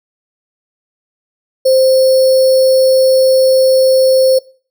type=tone with sample-and-hold; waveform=sine; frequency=523.3 Hz; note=C5; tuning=in tune; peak=-6 dBFS; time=1.65-4.39 s; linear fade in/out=10 ms; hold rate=4900 Hz; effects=noise-tail reverb RT60 0.4 s tail -22 dB re dry

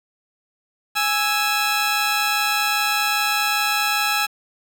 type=tone pair together; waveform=15% pulse; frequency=830 / 1317.5 Hz; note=G#5 / E6; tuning=-1 / -1 cents; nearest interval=minor sixth; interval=800 cents; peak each=-15 dBFS; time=0.95-4.27 s; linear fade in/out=20 ms; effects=7-bit

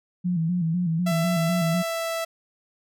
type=tone with vibrato; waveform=sine; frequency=170.6 Hz; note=F3; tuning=40 cents flat; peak=-21 dBFS; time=0.24-1.83 s; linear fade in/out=20 ms; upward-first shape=square; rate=4 Hz; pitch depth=80 cents each way
type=tone with pitch glide; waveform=sawtooth; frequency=667 to 660.5 Hz; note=E5 to E5; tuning=+20 to +3 cents; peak=-22 dBFS; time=1.06-2.25 s; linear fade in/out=10 ms; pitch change=-17 cents; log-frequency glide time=1.52-2.13 s
effects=none

